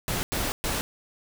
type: noise bursts at uneven times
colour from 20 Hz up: pink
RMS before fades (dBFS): -28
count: 3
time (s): 0.08-0.23 / 0.32-0.52 / 0.64-0.81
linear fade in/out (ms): 0
effects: none